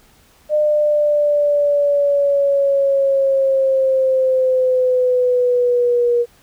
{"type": "linear sweep", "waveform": "sine", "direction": "down", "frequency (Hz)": [605, 475.9], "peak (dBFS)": -12, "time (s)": [0.49, 6.26], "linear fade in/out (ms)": 50, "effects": ["pink hiss -52 dBFS RMS until 6.42 s"]}